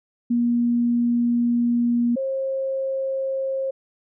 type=tone pair in turn; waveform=sine; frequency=238.4 / 535.2 Hz; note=A#3 / C5; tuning=+39 / +39 cents; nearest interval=octave + major second; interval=1400 cents; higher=second; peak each=-17 / -22 dBFS; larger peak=first; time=0.3-2.16 / 2.16-3.71 s; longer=first; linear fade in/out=10 ms; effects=none